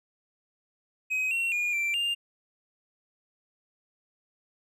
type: tone with pitch steps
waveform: triangle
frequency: 2527 / 2730 / 2432 / 2351 / 2802 Hz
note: D#7 / F7 / D#7 / D7 / F7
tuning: +26 / -40 / -40 / +1 / +5 cents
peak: -24 dBFS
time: 1.1-2.15 s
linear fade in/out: 20 ms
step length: 210 ms
effects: none